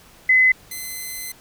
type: tone pair in turn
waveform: sine / 5% pulse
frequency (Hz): 2030 / 2044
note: B6 / C7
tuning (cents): +47 / -41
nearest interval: unison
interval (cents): 12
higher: second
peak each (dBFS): -11 / -19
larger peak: first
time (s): 0.29-0.52 / 0.71-1.32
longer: second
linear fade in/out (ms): 5
effects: pink hiss -49 dBFS RMS until 1.4 s